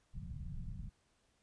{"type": "low-pass noise", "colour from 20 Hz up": "pink", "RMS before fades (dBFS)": -44, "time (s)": [0.13, 0.9], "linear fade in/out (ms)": 20, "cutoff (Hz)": 190, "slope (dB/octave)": 48, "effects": ["pink hiss -75 dBFS RMS until 1.42 s", "resampled to 22050 Hz"]}